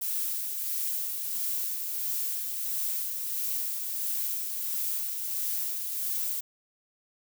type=noise with tremolo; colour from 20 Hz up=violet; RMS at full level=-30 dBFS; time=0.01-6.41 s; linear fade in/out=10 ms; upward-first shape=sine; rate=1.5 Hz; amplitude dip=35%; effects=none